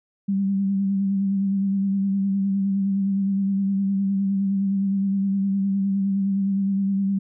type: tone with vibrato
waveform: sine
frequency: 196 Hz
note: G3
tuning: in tune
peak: -19 dBFS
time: 0.28-7.19 s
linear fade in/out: 10 ms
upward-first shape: sine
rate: 9.7 Hz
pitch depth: 29 cents each way
effects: none